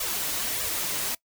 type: noise with flanger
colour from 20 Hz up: white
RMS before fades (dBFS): -29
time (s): 0-1.15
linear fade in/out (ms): 5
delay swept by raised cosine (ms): 1.7 to 6.8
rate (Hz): 1.6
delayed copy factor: +0.75
effects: noise-tail reverb RT60 0.1 s tail -22 dB re dry